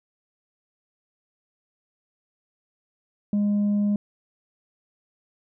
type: tone with tanh clipping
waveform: sine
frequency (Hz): 205.4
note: G#3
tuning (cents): -19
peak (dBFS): -20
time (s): 3.33-3.96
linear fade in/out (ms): 2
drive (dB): 2
effects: none